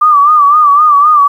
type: tone with vibrato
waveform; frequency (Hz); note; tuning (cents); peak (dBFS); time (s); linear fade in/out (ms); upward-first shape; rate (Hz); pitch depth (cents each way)
sine; 1183; D6; +12; -3; 0.01-1.28; 10; sine; 3.9; 82
effects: 7-bit